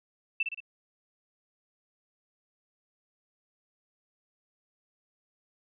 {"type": "tone with echo", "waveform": "sine", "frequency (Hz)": 2662, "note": "E7", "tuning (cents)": 16, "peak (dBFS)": -24, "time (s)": [0.4, 0.43], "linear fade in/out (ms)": 5, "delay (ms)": 58, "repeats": 3, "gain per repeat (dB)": -5, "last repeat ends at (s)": 0.604, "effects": []}